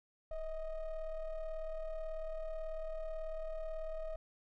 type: ring-modulated tone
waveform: triangle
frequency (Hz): 308.9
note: D#4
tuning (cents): -12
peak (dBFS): -33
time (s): 0.31-4.16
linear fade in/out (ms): 5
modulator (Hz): 328
effects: none